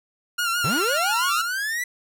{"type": "tone with vibrato", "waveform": "sawtooth", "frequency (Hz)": 1396.9, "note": "F6", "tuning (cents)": 0, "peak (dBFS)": -18, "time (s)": [0.38, 1.42], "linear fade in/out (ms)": 10, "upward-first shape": "sine", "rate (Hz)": 6, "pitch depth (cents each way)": 60}
{"type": "linear sweep", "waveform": "45% pulse", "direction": "up", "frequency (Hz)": [103.83, 2000], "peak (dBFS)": -24, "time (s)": [0.64, 1.84], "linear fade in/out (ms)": 5}
{"effects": []}